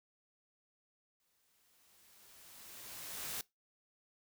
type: noise with exponential growth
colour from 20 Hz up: white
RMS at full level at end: -40 dBFS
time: 1.2-3.41 s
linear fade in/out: 1 ms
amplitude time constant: 480 ms
effects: noise-tail reverb RT60 0.2 s tail -22 dB re dry